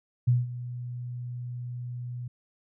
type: tone with ADSR envelope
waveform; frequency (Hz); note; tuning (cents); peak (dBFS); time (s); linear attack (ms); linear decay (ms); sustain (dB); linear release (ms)
sine; 122.6; B2; -12; -17; 0.27-2.28; 13; 180; -16; 6
effects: none